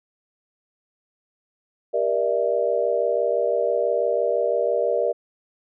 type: chord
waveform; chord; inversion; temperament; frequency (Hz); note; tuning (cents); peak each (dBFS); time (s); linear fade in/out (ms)
sine; E half-diminished seventh; first; just; 395.6 / 474.7 / 593.3 / 659.3; G4 / Bb4 / D5 / E5; +16 / +31 / +18 / 0; -28 / -23 / -23 / -26; 1.93-5.13; 20
effects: none